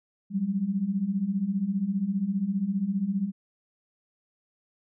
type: beating tone pair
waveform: sine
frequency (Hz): 185 / 200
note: F#3 / G3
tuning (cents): 0 / +35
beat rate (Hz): 15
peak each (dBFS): -30 / -26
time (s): 0.3-3.32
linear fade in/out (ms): 50
effects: none